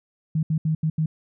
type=tone bursts at uneven times; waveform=sine; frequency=157.5 Hz; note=D#3; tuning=21 cents sharp; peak=-19 dBFS; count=5; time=0.35-0.43 / 0.5-0.58 / 0.65-0.75 / 0.83-0.9 / 0.98-1.06 s; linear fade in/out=5 ms; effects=none